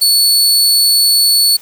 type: tone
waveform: sawtooth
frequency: 4435 Hz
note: C#8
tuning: in tune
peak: -5 dBFS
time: 0.01-1.57 s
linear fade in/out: 10 ms
effects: white hiss -40 dBFS RMS until 1.61 s